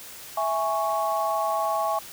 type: chord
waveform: sine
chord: C# minor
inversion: first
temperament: equal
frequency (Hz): 659.3 / 830.6 / 1108.7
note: E5 / G#5 / C#6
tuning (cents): 0 / 0 / 0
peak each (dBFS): -27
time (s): 0.37-1.99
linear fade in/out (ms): 5
effects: white hiss -42 dBFS RMS until 2.12 s